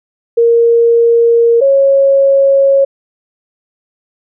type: tone pair in turn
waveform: sine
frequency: 466.2 / 549 Hz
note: A#4 / C#5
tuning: 0 / -17 cents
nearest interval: minor third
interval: 283 cents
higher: second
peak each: -5 dBFS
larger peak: neither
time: 0.37-1.61 / 1.61-2.85 s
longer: neither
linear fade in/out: 10 ms
effects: none

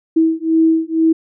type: beating tone pair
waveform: sine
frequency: 322.5 / 324.6 Hz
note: E4 / E4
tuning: -38 / -27 cents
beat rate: 2.1 Hz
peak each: -14 dBFS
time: 0.16-1.13 s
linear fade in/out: 10 ms
effects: none

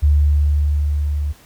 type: tone with level ramp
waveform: sine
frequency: 73.42 Hz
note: D2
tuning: in tune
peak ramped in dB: -9 to -18 dBFS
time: 0.02-1.33 s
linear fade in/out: 20 ms
effects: pink hiss -48 dBFS RMS until 1.45 s

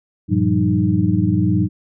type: tone cluster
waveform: sine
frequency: 96.2 / 115.9 / 173.3 / 194.2 / 306.8 Hz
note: G2 / A#2 / F3 / G3 / D#4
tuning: -32 / -10 / -13 / -16 / -24 cents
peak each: -20 dBFS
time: 0.28-1.69 s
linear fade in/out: 50 ms
effects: none

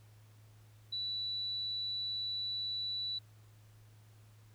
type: tone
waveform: sine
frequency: 3951 Hz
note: B7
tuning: in tune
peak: -35 dBFS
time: 0.92-3.19 s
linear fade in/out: 10 ms
effects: added 107 Hz sine -57 dBFS peak until 4.54 s + pink hiss -68 dBFS RMS until 4.54 s

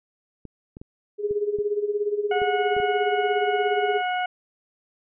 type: clicks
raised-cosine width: 3 ms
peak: -26 dBFS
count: 8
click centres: 0.453 / 0.769 / 0.815 / 1.31 / 1.587 / 2.418 / 2.766 / 2.801 s
type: tone with tremolo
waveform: sine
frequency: 413.7 Hz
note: G#4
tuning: 7 cents flat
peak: -19 dBFS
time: 1.18-4.02 s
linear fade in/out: 50 ms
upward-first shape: sine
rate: 17 Hz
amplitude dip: 75%
type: harmonic tone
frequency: 729 Hz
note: F#5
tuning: 26 cents flat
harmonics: 1 / 2 / 3 / 4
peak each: -24 / -30 / -34 / -36 dBFS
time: 2.31-4.26 s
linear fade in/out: 5 ms
effects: none

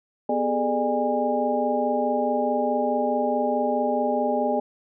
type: tone cluster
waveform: sine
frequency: 247.6 / 406.6 / 431.3 / 600 / 817 Hz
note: B3 / G#4 / A4 / D5 / G#5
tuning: +5 / -37 / -35 / +37 / -29 cents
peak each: -27 / -31 / -29 / -25 / -26 dBFS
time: 0.29-4.6 s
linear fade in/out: 5 ms
effects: none

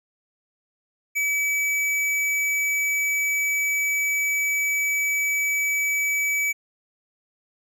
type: tone with hard clipping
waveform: sine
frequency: 2290 Hz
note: D7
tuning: 44 cents flat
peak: -22 dBFS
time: 1.15-6.53 s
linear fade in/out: 20 ms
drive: 18 dB
effects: none

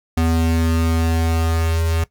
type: tone pair together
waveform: square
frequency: 82 / 245.7 Hz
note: E2 / B3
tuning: -9 / -9 cents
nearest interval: octave + perfect fifth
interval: 1900 cents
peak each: -17 / -25 dBFS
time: 0.17-2.04 s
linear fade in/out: 5 ms
effects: noise-tail reverb RT60 0.1 s tail -17 dB re dry

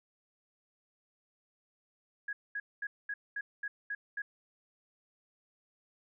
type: tone bursts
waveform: sine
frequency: 1661.2 Hz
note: G#6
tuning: in tune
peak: -34 dBFS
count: 8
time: 2.28-4.22 s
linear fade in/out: 5 ms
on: 50 ms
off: 220 ms
effects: none

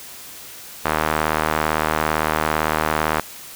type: tone with band-pass filter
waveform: sawtooth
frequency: 77.78 Hz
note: D#2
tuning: in tune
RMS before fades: -21 dBFS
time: 0.85-3.2 s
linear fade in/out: 0 ms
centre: 1200 Hz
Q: 1.1
effects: white hiss -38 dBFS RMS until 3.55 s

